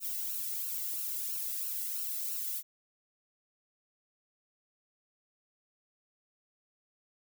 violet noise with flanger, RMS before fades -36 dBFS, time 0-2.63 s, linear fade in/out 50 ms, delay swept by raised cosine 0.71 to 1.51 ms, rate 3 Hz, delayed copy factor +0.75, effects none

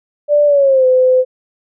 sine tone with pitch glide, 587.3 to 511.3 Hz, D5 to C5, 0 to -40 cents, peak -7 dBFS, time 0.28-1.25 s, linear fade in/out 50 ms, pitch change -240 cents, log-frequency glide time 0.46-0.86 s, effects none

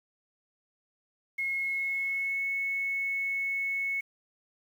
sine tone with pitch glide, 2167 to 2201 Hz, C#7 to C#7, -40 to -13 cents, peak -28 dBFS, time 1.38-4.01 s, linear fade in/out 10 ms, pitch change +27 cents, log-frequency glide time 1.53-2.42 s, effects 9-bit

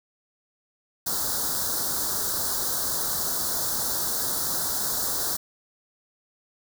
white band-stop noise, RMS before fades -27 dBFS, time 1.06-5.37 s, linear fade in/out 10 ms, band 1600 to 3900 Hz, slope 48 dB/octave, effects none

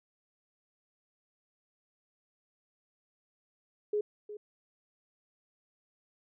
sine tone with echo, 418.2 Hz, G#4, 12 cents sharp, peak -27 dBFS, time 3.93-4.01 s, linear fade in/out 5 ms, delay 360 ms, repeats 1, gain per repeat -13 dB, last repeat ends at 4.37 s, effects none

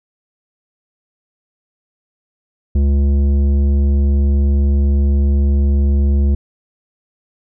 sine tone with tanh clipping, 70.3 Hz, C#2, 25 cents sharp, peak -12 dBFS, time 2.75-6.35 s, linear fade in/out 5 ms, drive 11 dB, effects none

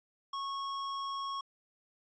square tone, 1100 Hz, C#6, 14 cents flat, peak -36 dBFS, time 0.33-1.41 s, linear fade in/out 5 ms, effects resampled to 16000 Hz

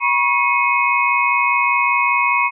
sine tone cluster, 969 / 1094 / 2181 / 2515 Hz, B5 / C#6 / C#7 / D#7, -33 / -23 / -29 / +18 cents, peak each -19 dBFS, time 0-2.51 s, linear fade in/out 50 ms, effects none

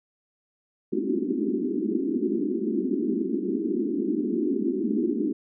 white band-pass noise, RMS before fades -26 dBFS, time 0.92-5.33 s, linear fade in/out 10 ms, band 200 to 390 Hz, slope 96 dB/octave, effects none

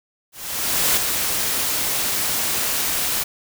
white noise with ADSR envelope, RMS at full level -17 dBFS, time 0.32-3.24 s, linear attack 650 ms, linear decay 5 ms, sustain -5 dB, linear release 15 ms, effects none

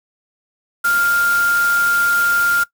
sine tone in noise, 1400 Hz, F6, 4 cents sharp, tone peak -13 dBFS, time 0.84-2.64 s, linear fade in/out 10 ms, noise white, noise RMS -27 dBFS, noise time 0.84-2.64 s, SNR +11 dB, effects noise-tail reverb RT60 0.1 s tail -19 dB re dry

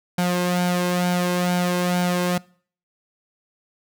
sawtooth tone with flanger, 178.2 Hz, F3, 35 cents sharp, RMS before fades -21 dBFS, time 0.18-2.38 s, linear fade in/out 5 ms, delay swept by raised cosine 1.3 to 1.94 ms, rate 2.2 Hz, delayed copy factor +0.6, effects noise-tail reverb RT60 0.5 s tail -24 dB re dry

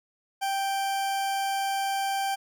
40% pulse tone, 784 Hz, G5, in tune, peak -25 dBFS, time 0.41-2.36 s, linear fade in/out 20 ms, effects none

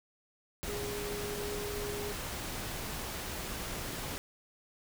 sine tone in noise, 411.7 Hz, G#4, 15 cents flat, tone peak -38 dBFS, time 0.68-2.12 s, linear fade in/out 0 ms, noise pink, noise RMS -39 dBFS, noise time 0.63-4.18 s, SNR -2 dB, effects none

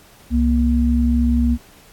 sine tone pair together, 66.6 / 237.9 Hz, C2 / A#3, +31 / +35 cents, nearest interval octave + minor seventh, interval 2204 cents, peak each -16 dBFS, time 0.3-1.58 s, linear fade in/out 50 ms, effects pink hiss -48 dBFS RMS until 1.92 s + AAC 64 kbps

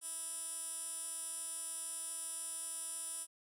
15% pulse tone with band-pass filter, 327.1 Hz, E4, 13 cents flat, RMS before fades -43 dBFS, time 0.01-3.27 s, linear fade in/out 50 ms, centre 9400 Hz, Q 8.7, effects none

